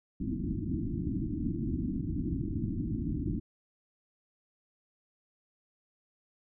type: low-pass noise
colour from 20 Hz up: white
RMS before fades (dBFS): -33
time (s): 0.2-3.4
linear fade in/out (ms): 10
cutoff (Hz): 330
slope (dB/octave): 96
effects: none